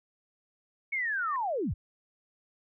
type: linear sweep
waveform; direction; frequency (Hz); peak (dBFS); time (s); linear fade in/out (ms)
sine; down; 2235 to 43.9; -28; 0.92-1.74; 10
type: tone with exponential growth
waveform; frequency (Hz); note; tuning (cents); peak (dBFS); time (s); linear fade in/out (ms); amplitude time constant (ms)
sine; 1820; A#6; -42; -36; 0.93-1.36; 1; 93
effects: none